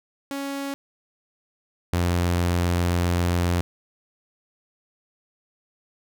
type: tone pair in turn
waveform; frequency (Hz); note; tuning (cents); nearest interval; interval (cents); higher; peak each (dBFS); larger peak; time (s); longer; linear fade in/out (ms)
sawtooth; 277.7 / 87.47; C#4 / F2; +3 / +3; octave + minor sixth; 2000; first; -24 / -16; second; 0.31-0.74 / 1.93-3.61; second; 0
effects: none